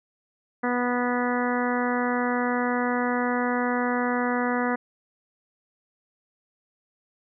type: harmonic tone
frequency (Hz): 245.5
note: B3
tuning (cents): -10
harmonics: 1 / 2 / 3 / 4 / 5 / 6 / 7 / 8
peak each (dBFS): -26 / -29 / -31 / -32 / -33 / -34 / -34 / -35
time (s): 0.63-4.76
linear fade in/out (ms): 10
effects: none